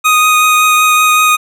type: tone with vibrato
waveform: 25% pulse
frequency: 1244.5 Hz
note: D#6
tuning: in tune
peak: -3 dBFS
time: 0.04-1.37 s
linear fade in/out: 20 ms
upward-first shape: triangle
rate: 5.3 Hz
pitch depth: 11 cents each way
effects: none